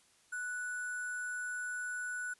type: tone with sample-and-hold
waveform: sine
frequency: 1480 Hz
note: F#6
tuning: in tune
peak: -36 dBFS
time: 0.32-2.34 s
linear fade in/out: 10 ms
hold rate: 8820 Hz
effects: white hiss -67 dBFS RMS until 2.39 s + resampled to 24000 Hz